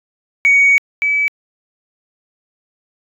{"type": "tone pair in turn", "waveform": "sine", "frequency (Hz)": [2242, 2293], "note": ["C#7", "D7"], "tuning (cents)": [19, -42], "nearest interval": "unison", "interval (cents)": 39, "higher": "second", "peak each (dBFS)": [-6, -12], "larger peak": "first", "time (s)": [[0.45, 0.78], [1.02, 1.28]], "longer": "first", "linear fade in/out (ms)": 0, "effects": ["tanh soft clip ceiling -4 dBFS"]}